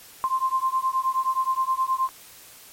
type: beating tone pair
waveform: sine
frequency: 1044 / 1053.5 Hz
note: C6 / C6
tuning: -4 / +12 cents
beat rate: 9.5 Hz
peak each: -24 dBFS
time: 0.24-2.09 s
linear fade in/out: 0 ms
effects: white hiss -47 dBFS RMS until 2.72 s + MP3 64 kbps